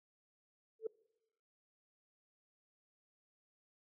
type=tone with exponential growth; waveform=sine; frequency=443.5 Hz; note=A4; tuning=14 cents sharp; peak=-31 dBFS; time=0.79-0.87 s; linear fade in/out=5 ms; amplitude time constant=16 ms; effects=noise-tail reverb RT60 0.9 s tail -24 dB re dry + tanh soft clip ceiling -27 dBFS